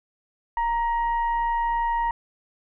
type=tone with frequency modulation; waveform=sine; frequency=933 Hz; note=A#5; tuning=1 cent sharp; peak=-21 dBFS; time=0.57-2.11 s; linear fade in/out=2 ms; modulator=963 Hz; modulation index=0.45; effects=none